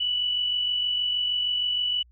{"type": "tone with amplitude modulation", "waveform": "sine", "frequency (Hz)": 2960, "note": "F#7", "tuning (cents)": 0, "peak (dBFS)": -21, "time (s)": [0, 2.03], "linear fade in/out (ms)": 10, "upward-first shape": "sine", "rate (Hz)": 46.4, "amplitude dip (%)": 40, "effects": ["added 60 Hz sine -53 dBFS peak until 2.11 s"]}